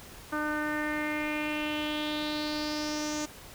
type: tone with low-pass filter sweep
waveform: sawtooth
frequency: 301.6 Hz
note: D4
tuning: 46 cents sharp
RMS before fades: -32 dBFS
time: 0.32-3.26 s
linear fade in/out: 10 ms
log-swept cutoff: 1400 to 6600 Hz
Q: 4.7
effects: pink hiss -48 dBFS RMS until 3.54 s